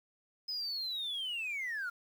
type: linear sweep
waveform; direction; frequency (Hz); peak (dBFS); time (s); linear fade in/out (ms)
sine; down; 5090 to 1369; -33; 0.48-1.9; 10
effects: tanh soft clip ceiling -33 dBFS + 10-bit